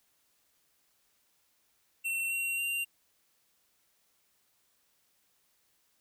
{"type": "tone with pitch steps", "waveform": "square", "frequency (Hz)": [2710, 2741, 2773], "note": ["E7", "F7", "F7"], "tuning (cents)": [47, -33, -13], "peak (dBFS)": -31, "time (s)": [2.04, 2.85], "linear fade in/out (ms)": 20, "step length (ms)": 270, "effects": ["white hiss -72 dBFS RMS until 6 s"]}